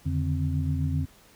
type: tone cluster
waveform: sine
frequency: 85.1 / 144.4 / 152 / 261.9 Hz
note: F2 / D3 / D#3 / C4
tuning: -44 / -29 / -40 / +2 cents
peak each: -27 / -28 / -34 / -33 dBFS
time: 0.05-1.06 s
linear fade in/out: 20 ms
effects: pink hiss -56 dBFS RMS until 1.35 s